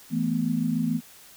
sine chord, E suspended fourth, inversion none, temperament equal, 164.81 / 220 / 246.9 Hz, E3 / A3 / B3, 0 / 0 / 0 cents, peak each -28 / -27 / -26 dBFS, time 0.1-1.01 s, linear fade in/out 50 ms, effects white hiss -50 dBFS RMS until 1.36 s

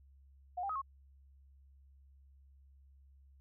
sine tone with pitch steps, 719 / 793 / 1266 / 1087 Hz, F#5 / G5 / D#6 / C#6, -50 / +20 / +30 / -34 cents, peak -35 dBFS, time 0.57-0.818 s, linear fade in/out 10 ms, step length 62 ms, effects added 68 Hz sine -59 dBFS peak until 3.4 s

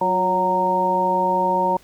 harmonic tone with a mistuned harmonic, 185 Hz, F#3, in tune, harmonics 1 / 2 / 3 / 4 / 5, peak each -28 / -27 / -24 / -29 / -18 dBFS, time 0.01-1.77 s, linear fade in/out 5 ms, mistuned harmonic 2, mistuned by -55 cents, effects pink hiss -52 dBFS RMS until 1.83 s

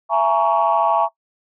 sine chord, A# half-diminished seventh, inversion second, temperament just, 671.3 / 839.1 / 932.3 / 1118.8 Hz, E5 / G#5 / A#5 / C#6, +31 / +18 / 0 / +16 cents, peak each -19 dBFS, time 0.09-1.09 s, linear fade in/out 50 ms, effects noise-tail reverb RT60 0.1 s tail -19 dB re dry + tanh soft clip ceiling -6 dBFS

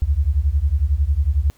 sine beating tone pair, 66.3 / 77.3 Hz, C2 / D#2, +23 / -11 cents, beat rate 11 Hz, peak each -18 dBFS, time 0.02-1.5 s, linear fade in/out 0 ms, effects pink hiss -56 dBFS RMS until 1.57 s

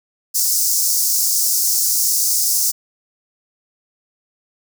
pink high-pass noise, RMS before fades -17 dBFS, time 0.34-2.72 s, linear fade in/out 20 ms, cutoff 5100 Hz, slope 48 dB/octave, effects none

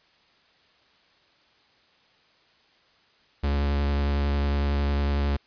45% pulse tone with vibrato, 71.1 Hz, C#2, 45 cents sharp, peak -22 dBFS, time 3.43-5.37 s, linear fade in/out 10 ms, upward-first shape triangle, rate 11 Hz, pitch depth 21 cents each way, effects white hiss -61 dBFS RMS until 5.46 s + resampled to 11025 Hz

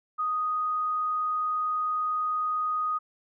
sine tone, 1244.5 Hz, D#6, in tune, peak -25 dBFS, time 0.18-2.99 s, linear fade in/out 20 ms, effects none

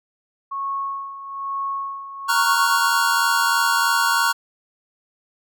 sine tone with tremolo, 1100 Hz, C#6, 14 cents flat, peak -22 dBFS, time 0.51-3.02 s, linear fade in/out 10 ms, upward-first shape sine, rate 1.1 Hz, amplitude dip 70%
square chord, Gb major seventh, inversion first, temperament equal, 932.3 / 1108.7 / 1396.9 / 1480 Hz, Bb5 / Db6 / F6 / Gb6, 0 / 0 / 0 / 0 cents, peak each -23 dBFS, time 2.28-4.33 s, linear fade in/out 20 ms
effects none

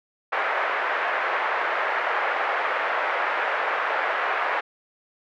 white band-pass noise, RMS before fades -25 dBFS, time 0.32-4.61 s, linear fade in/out 10 ms, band 500 to 1900 Hz, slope 24 dB/octave, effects none

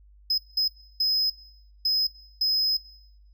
triangle tone bursts at uneven times, 5080 Hz, D#8, 35 cents sharp, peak -19 dBFS, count 5, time 0.3-0.38 / 0.57-0.68 / 1-1.3 / 1.85-2.07 / 2.41-2.77 s, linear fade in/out 5 ms, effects noise-tail reverb RT60 0.9 s tail -22 dB re dry + added 50 Hz sine -51 dBFS peak until 3.33 s

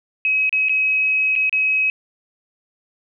sine tone with dropouts, 2549 Hz, D#7, 41 cents sharp, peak -15 dBFS, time 0.25-1.9 s, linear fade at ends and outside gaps 1 ms, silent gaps 0.494-0.527 / 0.686-0.694 / 1.354-1.361 / 1.495-1.527 s, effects none

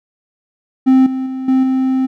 triangle tone with level steps, 261.6 Hz, C4, in tune, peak -4 / -15 / -18 / -7 / -10 dBFS, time 0.86-2.07 s, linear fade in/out 20 ms, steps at 1.06 / 1.26 / 1.48 / 1.63 s, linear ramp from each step 5 ms, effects none

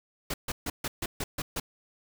pink noise bursts, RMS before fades -32 dBFS, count 8, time 0.3-1.6 s, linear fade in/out 5 ms, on 40 ms, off 140 ms, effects none

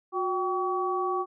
sine tone cluster, 363.7 / 775 / 1134 Hz, F#4 / G5 / C#6, -30 / -20 / +39 cents, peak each -29 / -32 / -29 dBFS, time 0.12-1.26 s, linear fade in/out 50 ms, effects none

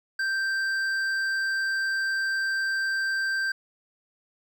triangle tone with hard clipping, 1568 Hz, G6, in tune, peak -26 dBFS, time 0.19-3.52 s, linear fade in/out 5 ms, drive 11 dB, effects none

